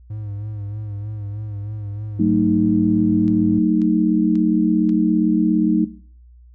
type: tone with vibrato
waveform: triangle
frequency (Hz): 104.2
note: G#2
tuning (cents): +6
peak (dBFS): -24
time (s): 0.1-3.59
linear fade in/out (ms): 5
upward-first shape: sine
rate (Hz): 3.2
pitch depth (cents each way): 57
type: chord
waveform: sine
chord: D# diminished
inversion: first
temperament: just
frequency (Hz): 186.68 / 224 / 311.1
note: F#3 / A3 / D#4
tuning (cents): +16 / +31 / 0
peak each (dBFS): -18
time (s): 2.19-5.85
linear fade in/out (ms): 10
type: click train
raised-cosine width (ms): 0.2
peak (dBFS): -26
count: 4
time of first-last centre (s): 3.28-4.893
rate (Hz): 1.86
effects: noise-tail reverb RT60 0.5 s tail -18 dB re dry + added 60 Hz sine -43 dBFS peak until 6.54 s